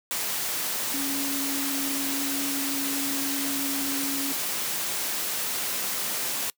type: tone in noise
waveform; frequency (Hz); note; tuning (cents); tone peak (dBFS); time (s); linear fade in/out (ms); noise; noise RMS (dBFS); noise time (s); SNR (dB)
sine; 277.2; C#4; 0; -30; 0.94-4.32; 0; white; -29; 0.11-6.5; -4
effects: noise-tail reverb RT60 0.1 s tail -24 dB re dry + high-pass 150 Hz 12 dB/octave